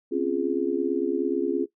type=chord; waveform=sine; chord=Db major seventh; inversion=third; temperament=just; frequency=259.9 / 277.2 / 346.5 / 415.8 Hz; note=C4 / Db4 / F4 / Ab4; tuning=-11 / 0 / -14 / +2 cents; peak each=-31 / -28 / -26 / -28 dBFS; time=0.11-1.66 s; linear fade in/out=20 ms; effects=noise-tail reverb RT60 0.1 s tail -17 dB re dry